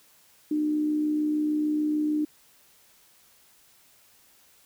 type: tone with amplitude modulation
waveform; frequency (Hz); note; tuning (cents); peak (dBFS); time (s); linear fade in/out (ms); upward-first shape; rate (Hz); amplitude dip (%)
sine; 302.4; D#4; -49; -21; 0.51-2.25; 5; sine; 66.7; 35
effects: white hiss -59 dBFS RMS until 4.65 s